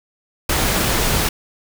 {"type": "noise", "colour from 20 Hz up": "pink", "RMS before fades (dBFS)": -18, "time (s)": [0.49, 1.29], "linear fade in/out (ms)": 5, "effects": []}